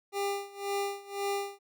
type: tone with tremolo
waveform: 25% pulse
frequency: 400 Hz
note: G4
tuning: 35 cents sharp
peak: -25 dBFS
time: 0.12-1.59 s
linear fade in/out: 50 ms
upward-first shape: sine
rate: 1.9 Hz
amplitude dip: 90%
effects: none